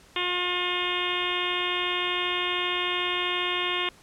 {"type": "harmonic tone", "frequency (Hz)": 357.4, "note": "F4", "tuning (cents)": 40, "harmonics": [1, 2, 3, 4, 5, 6, 7, 8, 9, 10], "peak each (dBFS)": [-33, -39, -32, -39, -37, -33, -35, -32, -34, -34], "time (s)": [0.16, 3.89], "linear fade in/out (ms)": 2, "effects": ["pink hiss -54 dBFS RMS until 4.02 s", "low-pass 10000 Hz 12 dB/octave"]}